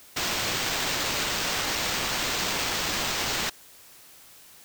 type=noise with sample-and-hold; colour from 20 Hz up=blue; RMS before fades=-28 dBFS; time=0.16-3.5 s; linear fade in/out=10 ms; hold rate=11025 Hz; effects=white hiss -51 dBFS RMS until 4.64 s